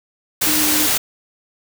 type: tone in noise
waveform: sine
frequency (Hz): 303.4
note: D#4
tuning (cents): -44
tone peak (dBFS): -22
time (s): 0.46-0.87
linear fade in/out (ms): 10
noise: white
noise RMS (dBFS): -17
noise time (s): 0.41-0.98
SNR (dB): -8
effects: none